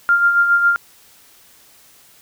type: tone with tremolo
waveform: sine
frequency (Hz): 1396.9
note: F6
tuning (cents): 0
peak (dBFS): -9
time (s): 0.09-0.76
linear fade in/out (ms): 0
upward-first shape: sine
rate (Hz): 7.3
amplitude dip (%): 50
effects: white hiss -49 dBFS RMS until 2.21 s